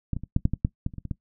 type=clicks; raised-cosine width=5 ms; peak=-14 / -18 / -23 / -8 / -8 / -13 / -8 / -14 / -29 / -23 / -22 / -16 dBFS; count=12; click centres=0.133 / 0.166 / 0.236 / 0.364 / 0.454 / 0.536 / 0.649 / 0.864 / 0.938 / 0.983 / 1.053 / 1.112 s; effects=noise-tail reverb RT60 0.1 s tail -19 dB re dry